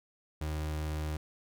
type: tone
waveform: 35% pulse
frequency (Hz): 76.9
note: D#2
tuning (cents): -20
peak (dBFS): -31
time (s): 0.41-1.17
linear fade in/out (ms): 5
effects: none